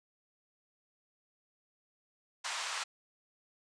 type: band-pass noise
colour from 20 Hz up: pink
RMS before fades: -38 dBFS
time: 2.44-2.84 s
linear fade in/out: 10 ms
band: 840 to 8300 Hz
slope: 24 dB/octave
effects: resampled to 22050 Hz